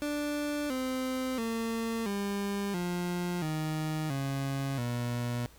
30% pulse tone with pitch steps, 293.7 / 258.7 / 227.8 / 200.6 / 176.66 / 155.58 / 137.02 / 120.67 Hz, D4 / C4 / A#3 / G3 / F3 / D#3 / C#3 / B2, 0 / -19 / -40 / +40 / +20 / 0 / -20 / -40 cents, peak -28 dBFS, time 0.02-5.46 s, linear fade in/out 0 ms, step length 680 ms, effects added 58 Hz sine -55 dBFS peak until 5.58 s + pink hiss -58 dBFS RMS until 5.58 s

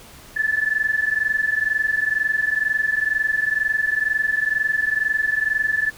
sine tone pair together, 1730.9 / 1753 Hz, A6 / A6, -29 / -7 cents, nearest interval unison, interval 22 cents, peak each -21 dBFS, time 0.36-5.91 s, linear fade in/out 10 ms, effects pink hiss -44 dBFS RMS until 5.97 s

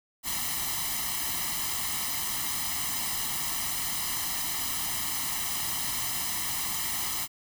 white noise with comb filter, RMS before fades -31 dBFS, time 0.23-7.28 s, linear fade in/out 50 ms, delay 0.99 ms, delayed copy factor +0.8, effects none

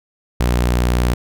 sawtooth tone, 60.6 Hz, B1, 32 cents flat, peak -10 dBFS, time 0.4-1.14 s, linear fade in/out 5 ms, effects none

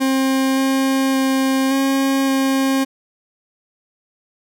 40% pulse tone with pitch steps, 266 / 267.7 / 266.2 / 270.8 / 268.6 Hz, C4 / C4 / C4 / C#4 / C4, +29 / +40 / +30 / -40 / +46 cents, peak -14 dBFS, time 0-2.85 s, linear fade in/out 20 ms, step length 570 ms, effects none

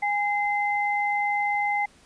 sine tone pair together, 820.7 / 2068 Hz, G#5 / C7, -21 / -21 cents, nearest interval octave + major third, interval 1600 cents, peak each -24 / -26 dBFS, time 0.02-1.86 s, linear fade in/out 10 ms, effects pink hiss -56 dBFS RMS until 2.05 s + resampled to 22050 Hz

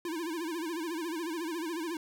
square tone with vibrato, 329.6 Hz, E4, in tune, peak -34 dBFS, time 0.05-1.97 s, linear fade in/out 2 ms, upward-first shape sine, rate 14 Hz, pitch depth 120 cents each way, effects none

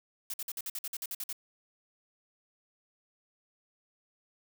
blue noise bursts, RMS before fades -37 dBFS, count 12, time 0.3-1.328 s, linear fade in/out 2 ms, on 38 ms, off 52 ms, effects none

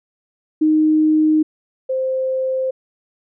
sine tone pair in turn, 310 / 522.3 Hz, D#4 / C5, -6 / -3 cents, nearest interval major sixth, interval 903 cents, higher second, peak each -11 / -17 dBFS, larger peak first, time 0.61-1.43 / 1.89-2.71 s, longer neither, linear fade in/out 10 ms, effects none

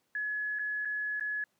sine tone with dropouts, 1697 Hz, G#6, 37 cents sharp, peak -31 dBFS, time 0.15-1.44 s, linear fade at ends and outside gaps 2 ms, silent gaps 0.588-0.593 / 0.85-0.854 / 1.198-1.208 s, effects pink hiss -75 dBFS RMS until 1.59 s + high-pass 150 Hz 12 dB/octave

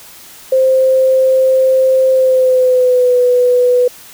sine tone with pitch glide, 523.3 to 494.8 Hz, C5 to B4, 0 to +3 cents, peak -7 dBFS, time 0.52-3.88 s, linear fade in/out 5 ms, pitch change -97 cents, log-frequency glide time 2.11-3.18 s, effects white hiss -37 dBFS RMS until 4.13 s

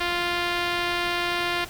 5% pulse tone with low-pass filter, 349.2 Hz, F4, in tune, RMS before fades -26 dBFS, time 0-1.65 s, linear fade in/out 10 ms, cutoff 4100 Hz, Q 0.68, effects pink hiss -41 dBFS RMS until 1.69 s

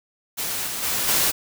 white noise with level steps, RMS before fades -27 / -29 / -24 / -20 dBFS, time 0.37-1.32 s, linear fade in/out 20 ms, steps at 0.66 / 0.82 / 1.07 s, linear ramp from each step 20 ms, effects none

